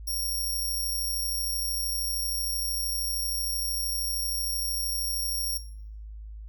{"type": "tone with amplitude modulation", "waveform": "10% pulse", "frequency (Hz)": 5570, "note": "F8", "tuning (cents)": -5, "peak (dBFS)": -21, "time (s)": [0.07, 5.58], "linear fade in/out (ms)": 10, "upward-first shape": "sine", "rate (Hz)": 33, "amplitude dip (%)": 30, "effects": ["noise-tail reverb RT60 0.6 s tail -17 dB re dry", "added 53 Hz sine -38 dBFS peak until 6.48 s"]}